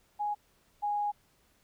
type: tone pair in turn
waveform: sine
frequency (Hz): 830.6 / 826.1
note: G#5 / G#5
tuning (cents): 0 / -9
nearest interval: unison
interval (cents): 9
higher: first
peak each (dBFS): -29 / -28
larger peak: second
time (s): 0.19-0.35 / 0.82-1.12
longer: second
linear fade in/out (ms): 20
effects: pink hiss -68 dBFS RMS until 1.63 s